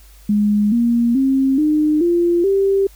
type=tone with pitch steps; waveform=sine; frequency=207.7 / 235.8 / 267.8 / 304.1 / 345.3 / 392.1 Hz; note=G#3 / A#3 / C4 / D#4 / F4 / G4; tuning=0 / +20 / +40 / -40 / -20 / 0 cents; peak=-12 dBFS; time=0.29-2.87 s; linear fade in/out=5 ms; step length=430 ms; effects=added 50 Hz sine -42 dBFS peak until 2.95 s + white hiss -50 dBFS RMS until 2.95 s